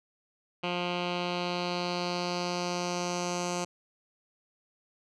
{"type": "tone with low-pass filter sweep", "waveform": "10% pulse", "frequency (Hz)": 176.8, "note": "F3", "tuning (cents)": 22, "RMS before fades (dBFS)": -32, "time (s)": [0.63, 3.65], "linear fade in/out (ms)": 10, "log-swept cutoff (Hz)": [3100, 6900], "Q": 2.9, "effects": []}